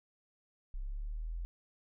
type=exponential sweep; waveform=sine; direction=up; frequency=32.7 to 43.37 Hz; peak=-36 dBFS; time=0.74-1.45 s; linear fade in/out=0 ms; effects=none